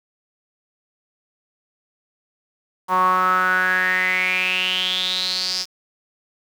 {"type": "tone with band-pass filter sweep", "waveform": "sawtooth", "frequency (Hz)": 184.4, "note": "F#3", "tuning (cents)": -6, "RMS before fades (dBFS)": -20, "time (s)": [2.88, 5.66], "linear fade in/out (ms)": 50, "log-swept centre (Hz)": [1000, 5200], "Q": 8.4, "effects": ["7-bit"]}